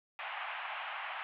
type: band-pass noise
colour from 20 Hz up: pink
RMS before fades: -41 dBFS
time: 0.19-1.23 s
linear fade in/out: 0 ms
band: 710 to 3000 Hz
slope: 48 dB/octave
effects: none